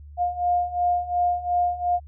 sine beating tone pair, 707 / 709.8 Hz, F5 / F5, +21 / +28 cents, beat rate 2.8 Hz, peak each -25 / -22 dBFS, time 0.17-2 s, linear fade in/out 50 ms, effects added 73 Hz sine -40 dBFS peak until 2.07 s

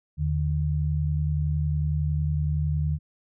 sine tone pair together, 79.65 / 150.5 Hz, D#2 / D3, +41 / +43 cents, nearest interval major seventh, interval 1102 cents, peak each -25 dBFS, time 0.17-2.99 s, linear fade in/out 50 ms, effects none

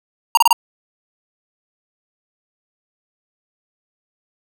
square tone bursts, 932.3 Hz, A#5, in tune, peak -9 dBFS, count 4, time 0.35-0.529 s, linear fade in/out 2 ms, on 23 ms, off 29 ms, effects none

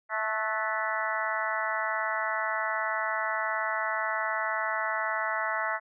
harmonic tone with a mistuned harmonic, 218.7 Hz, A3, 10 cents flat, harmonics 3 / 4 / 5 / 6 / 7 / 8 / 9, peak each -35 / -35 / -35 / -35 / -35 / -35 / -35 dBFS, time 0.09-5.8 s, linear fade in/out 50 ms, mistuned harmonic 7, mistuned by -48 cents, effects none

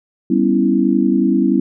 sine chord, C# half-diminished seventh, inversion second, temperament equal, 196 / 246.9 / 277.2 / 329.6 Hz, G3 / B3 / C#4 / E4, 0 / 0 / 0 / 0 cents, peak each -17 dBFS, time 0.3-1.6 s, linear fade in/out 5 ms, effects none

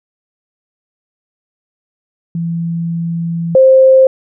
sine tone pair in turn, 167.8 / 526.2 Hz, E3 / C5, +31 / +10 cents, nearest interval octave + minor sixth, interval 1979 cents, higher second, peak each -15 / -3 dBFS, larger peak second, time 2.35-3.55 / 3.55-4.07 s, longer first, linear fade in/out 2 ms, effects none

